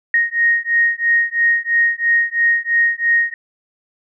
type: beating tone pair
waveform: sine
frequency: 1864.7 / 1867.7 Hz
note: A#6 / A#6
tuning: 0 / +3 cents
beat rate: 3 Hz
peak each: -16 dBFS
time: 0.14-3.34 s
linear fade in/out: 2 ms
effects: none